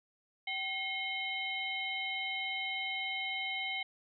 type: harmonic tone with a mistuned harmonic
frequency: 769 Hz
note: G5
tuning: 33 cents flat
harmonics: 1 / 3 / 4 / 5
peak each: -43 / -36 / -40 / -45 dBFS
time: 0.47-3.83 s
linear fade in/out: 5 ms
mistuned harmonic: 3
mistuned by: -120 cents
effects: none